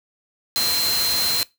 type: tone in noise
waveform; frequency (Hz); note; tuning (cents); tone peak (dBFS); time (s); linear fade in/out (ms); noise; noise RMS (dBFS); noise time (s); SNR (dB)
sine; 4133; C8; -22; -20; 0.56-1.43; 0; white; -24; 0.56-1.43; +1
effects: noise-tail reverb RT60 0.2 s tail -20 dB re dry